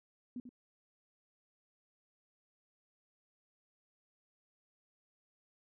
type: tone with echo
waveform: sine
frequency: 246.9 Hz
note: B3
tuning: in tune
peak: -39 dBFS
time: 0.36-0.4 s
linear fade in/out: 2 ms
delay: 92 ms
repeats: 1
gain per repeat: -8 dB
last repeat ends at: 0.492 s
effects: none